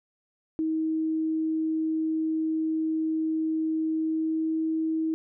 sine tone with pitch glide, 317.6 to 319.6 Hz, D#4 to D#4, +36 to +47 cents, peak -24 dBFS, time 0.59-5.14 s, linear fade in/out 0 ms, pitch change +11 cents, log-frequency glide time 3.94-4.58 s, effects none

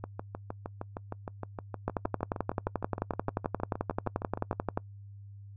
two click trains, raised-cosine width 1 ms, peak -15 / -22 dBFS, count 34 / 30, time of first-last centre 1.88-4.775 / 0.04-4.529 s, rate 11.4 / 6.46 Hz, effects noise-tail reverb RT60 0.1 s tail -25 dB re dry + added 100 Hz sine -45 dBFS peak until 5.56 s

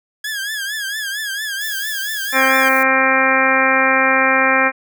sawtooth tone with vibrato, 1661.2 Hz, G#6, in tune, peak -18 dBFS, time 0.24-2.69 s, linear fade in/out 5 ms, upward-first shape triangle, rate 4.4 Hz, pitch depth 120 cents each way
violet noise, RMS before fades -30 dBFS, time 1.61-2.83 s, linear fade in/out 0 ms
harmonic tone, 264.5 Hz, C4, 19 cents sharp, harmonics 1 / 2 / 3 / 4 / 5 / 6 / 7 / 8 / 9, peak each -23 / -20 / -22 / -21 / -20 / -19 / -19 / -23 / -19 dBFS, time 2.32-4.72 s, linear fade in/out 50 ms
effects none

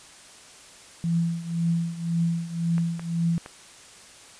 sine tone with tremolo, 168.2 Hz, E3, 35 cents sharp, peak -19 dBFS, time 1.04-3.38 s, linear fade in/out 0 ms, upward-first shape triangle, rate 1.9 Hz, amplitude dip 85%
clicks, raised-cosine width 0.5 ms, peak -23 dBFS, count 3, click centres 2.781 / 2.995 / 3.461 s
effects white hiss -48 dBFS RMS until 4.39 s + resampled to 22050 Hz

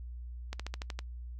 slowing click train, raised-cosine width 0.2 ms, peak -21 dBFS, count 7, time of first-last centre 0.53-0.99 s, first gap 66 ms, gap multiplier 1.06, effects noise-tail reverb RT60 0.1 s tail -24 dB re dry + added 60 Hz sine -40 dBFS peak until 1.39 s

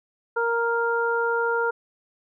harmonic tone, 466.2 Hz, A#4, in tune, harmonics 1 / 2 / 3, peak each -24 / -27 / -25 dBFS, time 0.36-1.71 s, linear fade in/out 10 ms, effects none

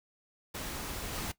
pink noise with level steps, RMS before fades -39 / -37 dBFS, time 0.54-1.32 s, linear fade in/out 10 ms, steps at 1.13 s, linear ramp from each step 2 ms, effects noise-tail reverb RT60 0.1 s tail -17 dB re dry

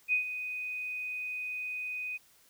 sine tone with ADSR envelope, 2495 Hz, D#7, 4 cents sharp, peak -23 dBFS, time 0.08-2.18 s, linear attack 47 ms, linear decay 110 ms, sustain -11 dB, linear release 21 ms, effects white hiss -63 dBFS RMS until 2.49 s

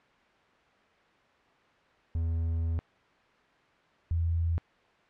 triangle / sine tone pair in turn, 82.41 / 83.56 Hz, E2 / E2, 0 / +24 cents, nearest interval unison, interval 24 cents, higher second, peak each -25 dBFS, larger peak neither, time 2.15-2.79 / 4.11-4.58 s, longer first, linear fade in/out 0 ms, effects white hiss -62 dBFS RMS until 5.09 s + low-pass 2000 Hz 12 dB/octave

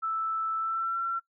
sine tone with pitch glide, 1318.5 to 1355.6 Hz, E6 to E6, 0 to +48 cents, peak -27 dBFS, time 0.02-1.2 s, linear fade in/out 20 ms, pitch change +48 cents, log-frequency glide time 0.58-0.96 s, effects noise-tail reverb RT60 0.1 s tail -18 dB re dry

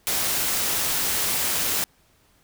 white noise, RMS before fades -24 dBFS, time 0.07-1.84 s, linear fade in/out 0 ms, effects pink hiss -61 dBFS RMS until 2.43 s

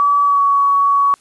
sine tone with pitch glide, 1146 to 1124.4 Hz, D6 to C#6, -43 to +24 cents, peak -10 dBFS, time 0-1.14 s, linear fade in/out 0 ms, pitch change -33 cents, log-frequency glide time 0.24-0.42 s, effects white hiss -52 dBFS RMS until 1.2 s + resampled to 24000 Hz

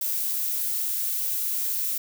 violet noise, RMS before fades -27 dBFS, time 0.01-1.98 s, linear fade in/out 5 ms, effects none

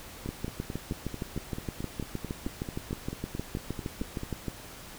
two click trains, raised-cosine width 3 ms, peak -22 / -19 dBFS, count 19 / 28, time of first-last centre 0.26-4.234 / 0.29-4.483 s, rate 4.53 / 6.44 Hz, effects pink hiss -46 dBFS RMS until 4.98 s

